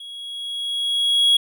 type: tone with level ramp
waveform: triangle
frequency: 3322 Hz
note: G#7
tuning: in tune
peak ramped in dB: -33 to -10 dBFS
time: 0-1.37 s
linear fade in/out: 5 ms
effects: none